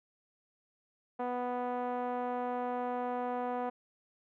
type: tone with low-pass filter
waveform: 5% pulse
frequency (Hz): 246.9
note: B3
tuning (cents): 0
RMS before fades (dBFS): -35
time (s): 1.19-3.7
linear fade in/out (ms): 10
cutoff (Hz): 740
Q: 1.7
effects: none